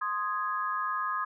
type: chord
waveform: sine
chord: Ab major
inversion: first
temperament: equal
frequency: 1046.5 / 1244.5 / 1661.2 Hz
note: C6 / Eb6 / Ab6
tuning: 0 / 0 / 0 cents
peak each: -33 / -31 / -36 dBFS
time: 0.01-1.25 s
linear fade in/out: 10 ms
effects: none